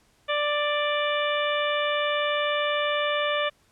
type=harmonic tone; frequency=589 Hz; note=D5; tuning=5 cents sharp; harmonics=1 / 2 / 3 / 4 / 5 / 6; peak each=-26 / -29 / -31 / -32 / -33 / -34 dBFS; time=0.28-3.5 s; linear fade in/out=20 ms; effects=pink hiss -63 dBFS RMS until 3.71 s + low-pass 11000 Hz 12 dB/octave